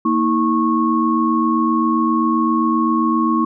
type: tone cluster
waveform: sine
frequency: 232.3 / 319.9 / 1097 Hz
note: A#3 / D#4 / C#6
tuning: -6 / +48 / -18 cents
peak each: -18 dBFS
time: 0.05-3.45 s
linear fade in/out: 5 ms
effects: none